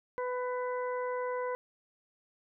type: harmonic tone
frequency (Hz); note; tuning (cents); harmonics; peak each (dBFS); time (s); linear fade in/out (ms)
498.7; B4; +17; 1 / 2 / 3 / 4; -33 / -37 / -45 / -47; 0.18-1.55; 0
effects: none